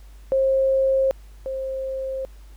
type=tone pair in turn; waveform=sine; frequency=534 / 530.3 Hz; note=C5 / C5; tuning=+35 / +23 cents; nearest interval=unison; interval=12 cents; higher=first; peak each=-16 / -25 dBFS; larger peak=first; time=0.32-1.11 / 1.46-2.25 s; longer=neither; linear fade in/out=0 ms; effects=added 50 Hz sine -41 dBFS peak until 2.56 s + pink hiss -57 dBFS RMS until 2.56 s